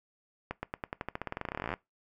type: accelerating click train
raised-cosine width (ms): 0.5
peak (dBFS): -19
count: 28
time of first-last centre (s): 0.51-1.739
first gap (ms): 120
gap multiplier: 0.91
effects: noise-tail reverb RT60 0.2 s tail -21 dB re dry